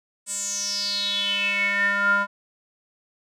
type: tone with band-pass filter sweep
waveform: square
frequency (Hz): 201.1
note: G3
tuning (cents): +44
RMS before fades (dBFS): -24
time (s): 0.26-2.27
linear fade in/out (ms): 50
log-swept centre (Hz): 8300 to 1200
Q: 8.8
effects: none